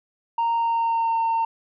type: tone with pitch glide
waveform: sine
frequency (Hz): 927 to 911.1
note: A#5 to A#5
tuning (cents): -10 to -40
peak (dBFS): -17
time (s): 0.38-1.45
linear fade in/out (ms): 5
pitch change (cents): -30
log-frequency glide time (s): 0.54-1.18
effects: tanh soft clip ceiling -18 dBFS